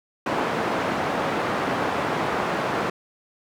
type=band-pass noise; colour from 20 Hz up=white; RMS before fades=-25 dBFS; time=0.26-2.9 s; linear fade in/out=5 ms; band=140 to 1100 Hz; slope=12 dB/octave; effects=none